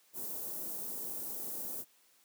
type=band-stop noise; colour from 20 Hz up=white; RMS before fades=-40 dBFS; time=0.13-1.85 s; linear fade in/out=50 ms; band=510 to 12000 Hz; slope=12 dB/octave; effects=white hiss -67 dBFS RMS until 2.24 s + high-pass 200 Hz 12 dB/octave